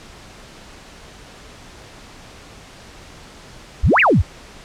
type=exponential two-way sweep; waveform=sine; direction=up then down; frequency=43 to 2854 to 62.3 Hz; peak=-10 dBFS; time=3.83-4.22 s; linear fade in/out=10 ms; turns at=4 s; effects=pink hiss -41 dBFS RMS until 4.64 s + low-pass 7000 Hz 12 dB/octave